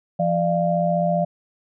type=tone cluster; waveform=sine; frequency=171.9 / 596 / 691 Hz; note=F3 / D5 / F5; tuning=-27 / +25 / -19 cents; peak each=-22 dBFS; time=0.19-1.25 s; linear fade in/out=10 ms; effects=none